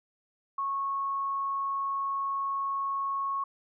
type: tone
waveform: sine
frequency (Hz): 1100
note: C#6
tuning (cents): -14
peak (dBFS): -28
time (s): 0.58-3.44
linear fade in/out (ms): 5
effects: none